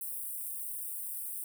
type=high-pass noise; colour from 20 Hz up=white; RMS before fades=-39 dBFS; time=0.01-1.44 s; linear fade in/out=2 ms; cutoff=8400 Hz; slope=96 dB/octave; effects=none